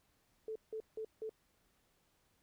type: tone bursts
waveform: sine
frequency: 438.9 Hz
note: A4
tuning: 4 cents flat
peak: -39 dBFS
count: 4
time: 0.48-1.294 s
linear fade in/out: 2 ms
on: 76 ms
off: 170 ms
effects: pink hiss -75 dBFS RMS until 2.42 s